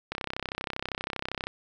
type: click train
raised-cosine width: 0.3 ms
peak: -15 dBFS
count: 45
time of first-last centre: 0.12-1.47 s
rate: 32.6 Hz
effects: none